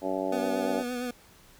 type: harmonic tone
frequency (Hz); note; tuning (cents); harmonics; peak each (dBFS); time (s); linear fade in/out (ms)
95; F#2; +46; 2 / 3 / 4 / 5 / 6 / 7 / 8 / 9; -41 / -33 / -35 / -38 / -33 / -34 / -41 / -38; 0.01-0.84; 50
type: tone with vibrato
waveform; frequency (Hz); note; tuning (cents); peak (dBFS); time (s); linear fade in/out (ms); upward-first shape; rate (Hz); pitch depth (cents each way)
25% pulse; 246.7; B3; -2; -27; 0.32-1.11; 5; triangle; 8.7; 39
effects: pink hiss -56 dBFS RMS until 1.59 s